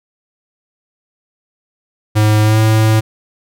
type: tone with pitch glide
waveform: square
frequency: 107 to 109.69 Hz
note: A2 to A2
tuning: -48 to -5 cents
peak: -9 dBFS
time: 2.15-3.01 s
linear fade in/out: 20 ms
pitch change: +43 cents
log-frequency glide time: 2.42-2.59 s
effects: none